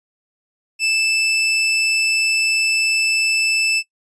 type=tone; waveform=sawtooth; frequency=2637 Hz; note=E7; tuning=in tune; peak=-12 dBFS; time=0.79-3.83 s; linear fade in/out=50 ms; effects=noise-tail reverb RT60 0.1 s tail -20 dB re dry + resampled to 22050 Hz